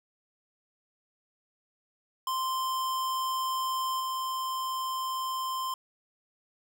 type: tone with level steps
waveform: square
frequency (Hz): 1043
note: C6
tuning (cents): -6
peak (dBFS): -29 / -31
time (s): 2.27-5.74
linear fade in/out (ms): 2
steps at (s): 4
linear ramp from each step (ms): 2
effects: none